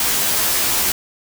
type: noise with comb filter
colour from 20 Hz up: white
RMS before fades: -18 dBFS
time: 0-0.92 s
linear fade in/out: 2 ms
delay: 13 ms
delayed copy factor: -0.95
effects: none